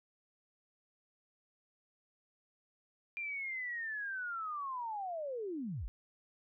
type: linear sweep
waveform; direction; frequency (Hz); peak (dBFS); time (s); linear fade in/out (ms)
sine; down; 2400 to 31.48; -37; 3.17-5.88; 0
effects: none

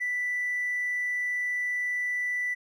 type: tone with hard clipping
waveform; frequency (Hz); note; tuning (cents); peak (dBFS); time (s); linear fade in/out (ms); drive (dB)
sine; 1977; B6; +1; -27; 0-2.55; 20; 1
effects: none

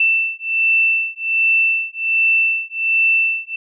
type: beating tone pair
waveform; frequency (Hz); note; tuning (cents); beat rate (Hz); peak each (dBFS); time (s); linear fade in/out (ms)
sine; 2669 / 2670.3; E7 / E7; +21 / +22; 1.3; -17; 0-3.56; 5
effects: none

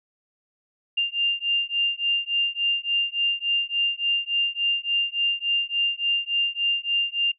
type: beating tone pair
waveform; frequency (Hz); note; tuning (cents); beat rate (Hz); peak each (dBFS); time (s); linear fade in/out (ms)
sine; 2794 / 2797.5; F7 / F7; 0 / +2; 3.5; -24; 0.97-7.32; 10
effects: noise-tail reverb RT60 0.1 s tail -21 dB re dry

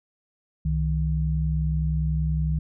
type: tone pair together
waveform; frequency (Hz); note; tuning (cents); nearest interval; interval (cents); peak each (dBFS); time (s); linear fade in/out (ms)
sine; 65.76 / 156.4; C2 / D#3; +9 / +9; octave + minor third; 1500; -24; 0.65-2.59; 5
effects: none

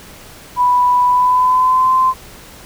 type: tone with pitch glide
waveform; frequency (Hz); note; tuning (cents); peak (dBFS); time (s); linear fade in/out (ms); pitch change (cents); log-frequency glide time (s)
sine; 987.8 to 1035.7; B5 to C6; 0 to -18; -9; 0.56-2.14; 50; +82; 1.07-1.94
effects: pink hiss -38 dBFS RMS until 2.65 s

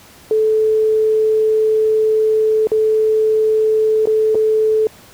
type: tone with dropouts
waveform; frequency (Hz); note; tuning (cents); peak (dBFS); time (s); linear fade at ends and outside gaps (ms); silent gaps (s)
sine; 435.5; A4; -18; -11; 0.31-4.87; 1; 2.671-2.717 / 4.056-4.072 / 4.347-4.353
effects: pink hiss -43 dBFS RMS until 5.13 s + high-pass 60 Hz 12 dB/octave

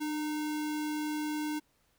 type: tone with sample-and-hold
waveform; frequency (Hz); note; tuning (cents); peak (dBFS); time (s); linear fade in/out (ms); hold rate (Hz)
sine; 301.7; D4; +47; -31; 0-1.6; 20; 1225
effects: pink hiss -71 dBFS RMS until 1.98 s

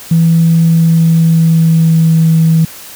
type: tone with pitch glide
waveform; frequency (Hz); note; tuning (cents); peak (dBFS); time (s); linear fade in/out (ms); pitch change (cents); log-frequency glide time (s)
sine; 165 to 162.07; E3 to E3; +2 to -29; -4; 0.11-2.65; 5; -31; 0.51-2.24
effects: tanh soft clip ceiling 0 dBFS + white hiss -31 dBFS RMS until 2.95 s

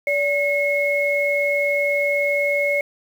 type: tone pair together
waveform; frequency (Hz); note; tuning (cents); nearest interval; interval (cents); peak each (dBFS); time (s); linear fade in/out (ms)
sine; 575.8 / 2174; D5 / C#7; -34 / -34; octave + major seventh; 2300; -20; 0.07-2.81; 2
effects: 7-bit

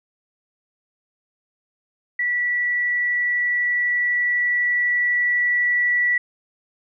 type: tone with level ramp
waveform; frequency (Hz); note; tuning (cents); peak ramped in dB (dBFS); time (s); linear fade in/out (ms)
sine; 1952; B6; -21; -19 to -16; 2.19-6.18; 5
effects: none

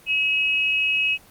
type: tone pair together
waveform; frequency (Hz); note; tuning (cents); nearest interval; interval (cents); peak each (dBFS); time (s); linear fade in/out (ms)
sine; 2562 / 2887; E7 / F#7; -50 / -43; major second; 207; -19 / -26; 0.06-1.18; 50
effects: pink hiss -50 dBFS RMS until 1.3 s + Opus 24 kbps

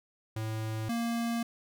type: tone pair in turn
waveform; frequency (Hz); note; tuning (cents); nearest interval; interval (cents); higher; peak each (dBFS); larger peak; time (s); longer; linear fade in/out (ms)
square; 110 / 233.1; A2 / A#3; 0 / 0; octave + minor second; 1300; second; -33 / -30; second; 0.36-0.89 / 0.89-1.43; second; 5
effects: none

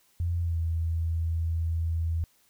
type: tone with pitch glide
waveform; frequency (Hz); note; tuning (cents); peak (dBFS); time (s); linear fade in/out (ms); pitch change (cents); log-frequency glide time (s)
sine; 85.9 to 82.35; F2 to E2; -28 to -1; -25; 0.2-2.24; 0; -73; 0.41-0.58
effects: white hiss -65 dBFS RMS until 2.49 s

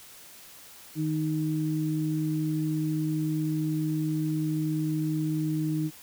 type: tone pair together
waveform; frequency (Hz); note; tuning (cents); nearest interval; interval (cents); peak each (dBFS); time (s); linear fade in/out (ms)
sine; 155.55 / 311.1; D#3 / D#4; 0 / 0; octave; 1200; -28; 0.95-5.91; 50
effects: white hiss -49 dBFS RMS until 6.02 s

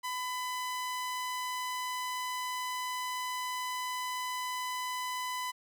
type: tone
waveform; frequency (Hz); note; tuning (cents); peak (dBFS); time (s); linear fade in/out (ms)
sawtooth; 1003; B5; +26; -30; 0.03-5.52; 20
effects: none

